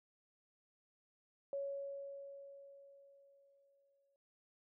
sine tone with exponential decay, 557 Hz, C#5, 8 cents sharp, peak -37 dBFS, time 1.53-4.16 s, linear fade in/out 1 ms, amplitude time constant 570 ms, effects none

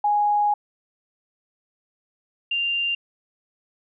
sine tone pair in turn, 829 / 2788 Hz, G#5 / F7, -3 / -4 cents, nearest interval octave + major sixth, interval 2099 cents, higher second, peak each -17 / -21 dBFS, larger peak first, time 0.04-0.54 / 2.51-2.95 s, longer first, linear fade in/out 5 ms, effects none

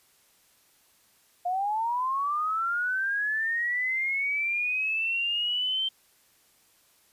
sine linear sweep, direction up, 700 to 3136 Hz, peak -25 dBFS, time 1.45-5.89 s, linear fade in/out 10 ms, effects white hiss -63 dBFS RMS until 7.12 s + resampled to 32000 Hz

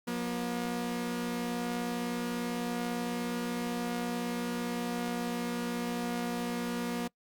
sawtooth tone pair together, 179.4 / 239.5 Hz, F3 / A#3, +47 / +47 cents, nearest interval perfect fourth, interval 500 cents, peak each -34 / -29 dBFS, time 0.07-7.08 s, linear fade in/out 10 ms, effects noise-tail reverb RT60 0.1 s tail -24 dB re dry + Opus 48 kbps

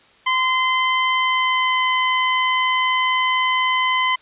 20% pulse tone with pitch glide, 1031 to 1023.9 Hz, C6 to C6, -26 to -38 cents, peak -11 dBFS, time 0.26-4.16 s, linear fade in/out 10 ms, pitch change -12 cents, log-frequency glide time 1.14-1.86 s, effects white hiss -52 dBFS RMS until 4.21 s + resampled to 8000 Hz

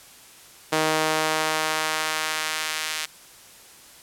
sawtooth tone with high-pass filter sweep, 156.6 Hz, D#3, 11 cents sharp, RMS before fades -25 dBFS, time 0.72-3.06 s, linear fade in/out 10 ms, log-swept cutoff 440 to 2300 Hz, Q 0.74, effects white hiss -48 dBFS RMS until 4.02 s + low-pass 12000 Hz 12 dB/octave

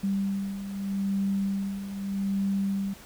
sine beating tone pair, 196 / 196.81 Hz, G3 / G3, 0 / +7 cents, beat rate 0.81 Hz, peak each -33 / -27 dBFS, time 0.03-2.94 s, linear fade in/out 10 ms, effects pink hiss -49 dBFS RMS until 3.05 s

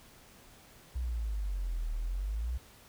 sine exponential two-way sweep, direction down then up, 63.9 to 38 to 63.9 Hz, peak -31 dBFS, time 0.95-2.58 s, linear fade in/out 10 ms, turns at 1.93 s, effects pink hiss -57 dBFS RMS until 2.88 s

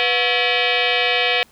sine tone with frequency modulation, 114.2 Hz, A#2, 35 cents flat, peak -15 dBFS, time 0-1.43 s, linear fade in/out 0 ms, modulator 607 Hz, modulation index 5.5, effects pink hiss -53 dBFS RMS until 1.51 s

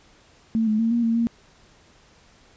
sine tone with pitch steps, 224.2 / 214.9 / 227.4 / 236 / 228.3 / 232.4 Hz, A3 / A3 / A#3 / A#3 / A#3 / A#3, +33 / -41 / -43 / +22 / -36 / -5 cents, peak -18 dBFS, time 0.55-1.27 s, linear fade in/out 0 ms, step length 120 ms, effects pink hiss -55 dBFS RMS until 2.56 s + resampled to 16000 Hz

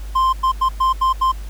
triangle tone bursts at uneven times, 1046.5 Hz, C6, in tune, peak -11 dBFS, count 6, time 0.15-0.33 / 0.43-0.52 / 0.61-0.69 / 0.8-0.93 / 1.01-1.13 / 1.21-1.32 s, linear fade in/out 10 ms, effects added 50 Hz sine -27 dBFS peak until 1.49 s + pink hiss -44 dBFS RMS until 1.49 s

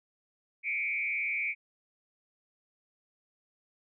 sine tone with frequency modulation, 2300 Hz, D7, 37 cents flat, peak -29 dBFS, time 0.63-1.55 s, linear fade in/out 50 ms, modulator 137 Hz, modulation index 1, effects none

